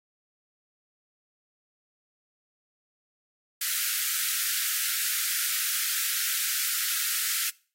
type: high-pass noise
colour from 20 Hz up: white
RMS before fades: -28 dBFS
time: 3.61-7.5 s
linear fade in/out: 5 ms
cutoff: 1300 Hz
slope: 96 dB/octave
effects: noise-tail reverb RT60 0.4 s tail -23 dB re dry + AAC 48 kbps